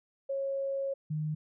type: tone pair in turn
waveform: sine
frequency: 547 / 153.5 Hz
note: C#5 / D#3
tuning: -23 / -23 cents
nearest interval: octave + minor seventh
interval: 2200 cents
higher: first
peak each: -30 / -30 dBFS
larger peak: neither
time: 0.29-0.94 / 1.1-1.35 s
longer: first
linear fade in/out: 10 ms
effects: none